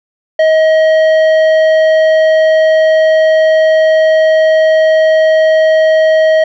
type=tone with tanh clipping; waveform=sine; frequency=633 Hz; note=D#5; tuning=30 cents sharp; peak=-7 dBFS; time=0.39-6.44 s; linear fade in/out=5 ms; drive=10 dB; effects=none